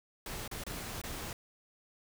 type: noise with dropouts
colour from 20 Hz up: pink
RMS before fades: -41 dBFS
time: 0.26-1.33 s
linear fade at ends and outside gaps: 2 ms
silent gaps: 0.478-0.513 / 0.638-0.665 / 1.016-1.037 s
effects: none